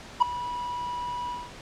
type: tone with ADSR envelope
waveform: triangle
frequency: 975 Hz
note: B5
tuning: 23 cents flat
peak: -10 dBFS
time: 0.2-1.52 s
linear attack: 22 ms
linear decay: 4 ms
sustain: -18 dB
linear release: 220 ms
effects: pink hiss -44 dBFS RMS until 1.61 s + low-pass 6000 Hz 12 dB/octave